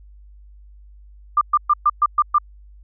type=tone bursts; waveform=sine; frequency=1194 Hz; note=D6; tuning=28 cents sharp; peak=-11 dBFS; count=7; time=1.37-2.384 s; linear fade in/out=5 ms; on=42 ms; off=120 ms; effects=added 50 Hz sine -42 dBFS peak until 2.83 s